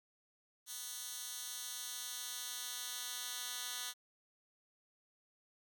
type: tone with high-pass filter sweep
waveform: 10% pulse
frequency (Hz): 246.9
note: B3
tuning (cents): 0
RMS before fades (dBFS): -44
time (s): 0.66-3.94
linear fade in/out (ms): 50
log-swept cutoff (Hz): 5600 to 3000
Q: 0.73
effects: none